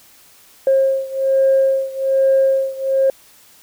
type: beating tone pair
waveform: sine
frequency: 536 / 537.2 Hz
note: C5 / C5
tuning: +42 / +46 cents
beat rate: 1.2 Hz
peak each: -14 / -16 dBFS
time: 0.67-3.1 s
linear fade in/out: 2 ms
effects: tanh soft clip ceiling -6 dBFS + white hiss -48 dBFS RMS until 3.62 s